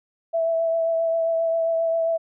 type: tone with vibrato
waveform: sine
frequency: 659.3 Hz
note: E5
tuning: in tune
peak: -19 dBFS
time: 0.33-2.18 s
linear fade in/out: 20 ms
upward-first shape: triangle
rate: 7.5 Hz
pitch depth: 19 cents each way
effects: none